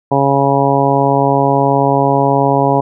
harmonic tone, 138.59 Hz, C#3, in tune, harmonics 1 / 2 / 3 / 4 / 5 / 6 / 7, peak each -17 / -17 / -17 / -17 / -17 / -17 / -17 dBFS, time 0.11-2.81 s, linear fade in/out 10 ms, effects none

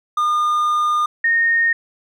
triangle / sine tone pair in turn, 1214 / 1845.4 Hz, D#6 / A#6, -43 / -18 cents, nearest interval perfect fifth, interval 725 cents, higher second, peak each -13 dBFS, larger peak neither, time 0.17-1.06 / 1.24-1.73 s, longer first, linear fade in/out 5 ms, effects none

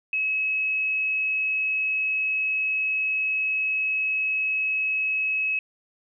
sine tone, 2570 Hz, E7, 45 cents flat, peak -22 dBFS, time 0.13-5.59 s, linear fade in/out 2 ms, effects none

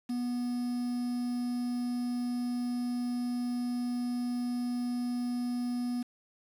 triangle tone with quantisation, 244.3 Hz, B3, 19 cents flat, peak -28 dBFS, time 0.09-6.03 s, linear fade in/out 10 ms, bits 8, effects resampled to 32000 Hz

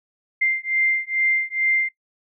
sine beating tone pair, 2093 / 2095.3 Hz, C7 / C7, 0 / +2 cents, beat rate 2.3 Hz, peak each -22 dBFS, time 0.41-1.89 s, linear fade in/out 10 ms, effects noise-tail reverb RT60 0.1 s tail -18 dB re dry

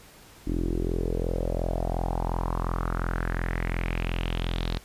sawtooth tone with low-pass filter sweep, 42.8 Hz, F1, 34 cents flat, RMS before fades -28 dBFS, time 0.46-4.79 s, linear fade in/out 20 ms, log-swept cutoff 300 to 4100 Hz, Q 4.4, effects pink hiss -51 dBFS RMS until 4.84 s + resampled to 32000 Hz

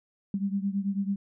sine beating tone pair, 195.3 / 204.4 Hz, G3 / G#3, -6 / -27 cents, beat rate 9.1 Hz, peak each -28 / -31 dBFS, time 0.34-1.16 s, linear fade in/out 2 ms, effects none

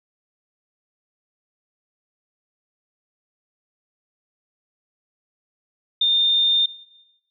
sine tone, 3623 Hz, A7, 50 cents sharp, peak -15 dBFS, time 6.01-6.66 s, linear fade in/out 5 ms, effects noise-tail reverb RT60 1.0 s tail -18 dB re dry

